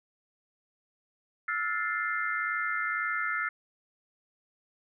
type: chord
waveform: sine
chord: F major seventh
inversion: third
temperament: equal with one note detuned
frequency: 1318.5 / 1420.5 / 1760 / 2093 Hz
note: E6 / F6 / A6 / C7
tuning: 0 / +29 / 0 / 0 cents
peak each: -34 / -33 / -34 / -34 dBFS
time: 1.48-3.49 s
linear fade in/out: 5 ms
effects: none